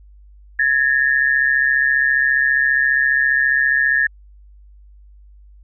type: tone pair together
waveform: sine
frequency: 1676 / 1810.8 Hz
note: G#6 / A6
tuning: +15 / +49 cents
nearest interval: minor second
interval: 134 cents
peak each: -16 dBFS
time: 0.59-4.07 s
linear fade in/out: 5 ms
effects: added 50 Hz sine -42 dBFS peak until 5.63 s